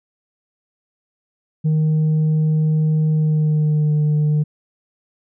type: tone with pitch glide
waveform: sine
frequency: 155.56 to 150.7 Hz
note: D#3 to D3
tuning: 0 to +45 cents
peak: -11 dBFS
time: 1.64-4.44 s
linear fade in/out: 20 ms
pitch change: -55 cents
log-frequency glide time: 3.11-3.94 s
effects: tanh soft clip ceiling -13 dBFS